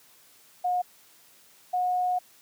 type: tone pair in turn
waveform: sine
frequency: 720 / 725.8 Hz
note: F#5 / F#5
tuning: -47 / -34 cents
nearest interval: unison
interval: 13 cents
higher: second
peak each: -23 dBFS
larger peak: neither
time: 0.64-0.82 / 1.73-2.19 s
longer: second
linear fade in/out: 10 ms
effects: white hiss -57 dBFS RMS until 2.41 s + high-pass 100 Hz 12 dB/octave